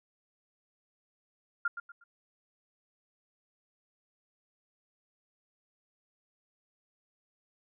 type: tone with echo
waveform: sine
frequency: 1400 Hz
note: F6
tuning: 4 cents sharp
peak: -26 dBFS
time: 1.65-1.68 s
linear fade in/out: 5 ms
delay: 120 ms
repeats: 3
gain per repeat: -10 dB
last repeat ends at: 2.04 s
effects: none